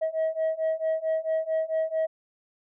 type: beating tone pair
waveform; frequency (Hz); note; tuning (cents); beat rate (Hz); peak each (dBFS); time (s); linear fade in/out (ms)
sine; 637 / 641.5; D#5 / E5; +41 / -47; 4.5; -26 / -25; 0.01-2.07; 20
effects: tanh soft clip ceiling -21 dBFS